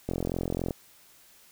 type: click train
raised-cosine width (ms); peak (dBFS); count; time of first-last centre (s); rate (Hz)
2; -16; 28; 0.09-0.708; 43.7
effects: white hiss -57 dBFS RMS until 1.51 s